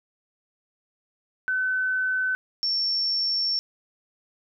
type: tone pair in turn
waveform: sine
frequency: 1516 / 5446 Hz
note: F#6 / F8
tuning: +42 / -44 cents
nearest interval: octave + minor seventh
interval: 2214 cents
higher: second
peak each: -22 dBFS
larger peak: neither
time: 1.48-2.35 / 2.63-3.59 s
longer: second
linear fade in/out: 0 ms
effects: none